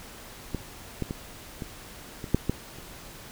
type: clicks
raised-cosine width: 3 ms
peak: -16 / -15 / -18 / -20 / -22 / -7 / -11 / -30 dBFS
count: 8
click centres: 0.547 / 1.023 / 1.109 / 1.622 / 2.242 / 2.346 / 2.496 / 2.786 s
effects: pink hiss -45 dBFS RMS until 3.31 s